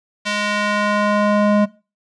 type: tone with band-pass filter sweep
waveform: square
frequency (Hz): 207.7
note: G#3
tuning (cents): 0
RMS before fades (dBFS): -17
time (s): 0.25-1.66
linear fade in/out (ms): 20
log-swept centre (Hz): 3000 to 460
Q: 0.81
effects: noise-tail reverb RT60 0.3 s tail -19 dB re dry + resampled to 22050 Hz